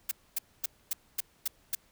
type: noise bursts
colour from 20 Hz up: blue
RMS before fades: -30 dBFS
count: 7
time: 0.09-1.751 s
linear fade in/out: 5 ms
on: 23 ms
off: 250 ms
effects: pink hiss -65 dBFS RMS until 1.91 s